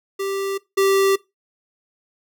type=tone pair in turn; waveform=square; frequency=392 / 390.3 Hz; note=G4 / G4; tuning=0 / -8 cents; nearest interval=unison; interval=8 cents; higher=first; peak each=-23 / -15 dBFS; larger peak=second; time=0.19-0.58 / 0.77-1.16 s; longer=neither; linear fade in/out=10 ms; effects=noise-tail reverb RT60 0.2 s tail -20 dB re dry